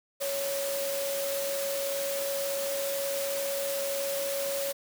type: tone in noise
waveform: sine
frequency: 556 Hz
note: C#5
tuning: 5 cents sharp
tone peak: -30 dBFS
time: 0.2-4.73 s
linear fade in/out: 20 ms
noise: white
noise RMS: -35 dBFS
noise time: 0.2-4.73 s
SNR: +2 dB
effects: high-pass 200 Hz 12 dB/octave